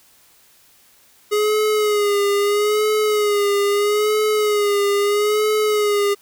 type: tone with vibrato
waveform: square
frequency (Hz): 415.9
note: G#4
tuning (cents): +2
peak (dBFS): -16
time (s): 1.31-6.15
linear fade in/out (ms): 20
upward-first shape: sine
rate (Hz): 0.77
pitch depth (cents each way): 51
effects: white hiss -53 dBFS RMS until 6.21 s